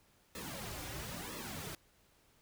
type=noise with flanger; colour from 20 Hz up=pink; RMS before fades=-44 dBFS; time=0.35-1.75 s; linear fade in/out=2 ms; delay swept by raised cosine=1.3 to 4.6 ms; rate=1 Hz; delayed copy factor=-0.8; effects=pink hiss -69 dBFS RMS until 2.41 s